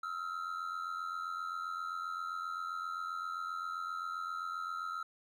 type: ring-modulated tone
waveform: triangle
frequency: 1327 Hz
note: E6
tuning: 11 cents sharp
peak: -32 dBFS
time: 0.03-5.03 s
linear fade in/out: 5 ms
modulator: 43.8 Hz
effects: none